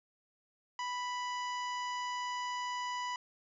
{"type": "harmonic tone", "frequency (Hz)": 987.8, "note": "B5", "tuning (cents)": 0, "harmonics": [1, 2, 3, 4, 5, 6, 7], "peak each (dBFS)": [-36, -43, -46, -59, -51, -55, -54], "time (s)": [0.79, 3.16], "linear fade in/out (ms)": 2, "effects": []}